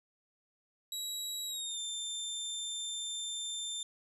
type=tone with pitch glide; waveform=25% pulse; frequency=3878 to 3577 Hz; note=B7 to A7; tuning=-32 to +28 cents; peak=-32 dBFS; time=0.92-3.83 s; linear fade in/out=2 ms; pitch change=-140 cents; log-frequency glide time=1.46-1.79 s; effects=none